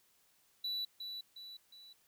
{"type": "tone with echo", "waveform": "triangle", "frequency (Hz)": 3951, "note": "B7", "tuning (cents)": 0, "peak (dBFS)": -34, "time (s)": [0.64, 0.85], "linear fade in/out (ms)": 5, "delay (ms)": 360, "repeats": 3, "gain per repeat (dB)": -6, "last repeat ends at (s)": 1.93, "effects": ["white hiss -71 dBFS RMS until 2.07 s"]}